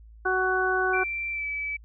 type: harmonic tone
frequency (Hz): 372.9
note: F#4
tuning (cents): +14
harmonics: 1 / 2 / 3 / 4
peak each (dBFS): -27 / -29 / -31 / -25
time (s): 0.25-1.04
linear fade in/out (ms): 10
type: tone with pitch glide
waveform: sine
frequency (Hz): 2349 to 2299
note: D7 to D7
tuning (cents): 0 to -37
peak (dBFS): -28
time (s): 0.93-1.77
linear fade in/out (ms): 10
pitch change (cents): -37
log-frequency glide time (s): 1.31-1.46
effects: added 55 Hz sine -46 dBFS peak until 1.84 s